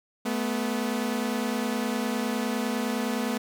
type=tone pair together; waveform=sawtooth; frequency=217.1 / 246.9 Hz; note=A3 / B3; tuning=-23 / 0 cents; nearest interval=major second; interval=223 cents; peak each=-25 dBFS; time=0.25-3.38 s; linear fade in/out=10 ms; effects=none